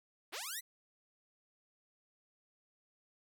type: linear sweep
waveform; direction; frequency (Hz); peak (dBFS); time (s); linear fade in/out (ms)
5% pulse; up; 260 to 2065; -29; 0.32-0.61; 20
effects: none